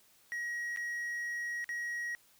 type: tone with dropouts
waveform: triangle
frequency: 1900 Hz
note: A#6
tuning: 33 cents sharp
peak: -33 dBFS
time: 0.32-2.15 s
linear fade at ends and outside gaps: 0 ms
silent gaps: 0.762-0.772 / 1.643-1.691 s
effects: white hiss -65 dBFS RMS until 2.39 s